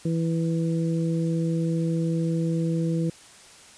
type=harmonic tone; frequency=164.81 Hz; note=E3; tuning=in tune; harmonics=1 / 2 / 3; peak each=-23 / -29 / -33 dBFS; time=0.05-3.1 s; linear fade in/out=5 ms; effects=white hiss -49 dBFS RMS until 3.77 s + resampled to 22050 Hz